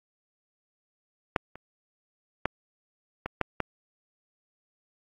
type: clicks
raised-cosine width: 0.5 ms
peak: -8 / -27 / -9 / -16 / -9 / -11 dBFS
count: 6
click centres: 1.362 / 1.556 / 2.456 / 3.26 / 3.413 / 3.603 s
effects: AAC 64 kbps